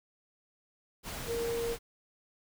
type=tone in noise; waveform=sine; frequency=466.2 Hz; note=A#4; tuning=in tune; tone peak=-31 dBFS; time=1.26-1.77 s; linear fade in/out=50 ms; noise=pink; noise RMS=-40 dBFS; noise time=1.03-1.79 s; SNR=+6 dB; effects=none